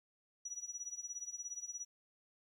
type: tone with tremolo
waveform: sine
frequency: 5850 Hz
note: F#8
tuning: 21 cents flat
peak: -39 dBFS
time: 0.45-1.85 s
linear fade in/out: 5 ms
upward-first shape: sine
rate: 17 Hz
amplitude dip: 85%
effects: 12-bit